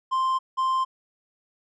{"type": "tone pair in turn", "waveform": "triangle", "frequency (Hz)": [1046.5, 1046.5], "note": ["C6", "C6"], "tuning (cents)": [0, 0], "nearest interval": "unison", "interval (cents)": 0, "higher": "neither", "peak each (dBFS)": -19, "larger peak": "neither", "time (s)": [[0.11, 0.39], [0.57, 0.85]], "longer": "neither", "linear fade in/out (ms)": 20, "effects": ["resampled to 22050 Hz"]}